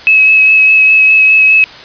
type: tone with vibrato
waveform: sine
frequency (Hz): 2574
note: E7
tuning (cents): -42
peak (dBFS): -3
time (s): 0.07-1.64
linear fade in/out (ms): 0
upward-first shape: sine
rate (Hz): 4.9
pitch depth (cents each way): 15
effects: white hiss -31 dBFS RMS until 1.84 s + resampled to 11025 Hz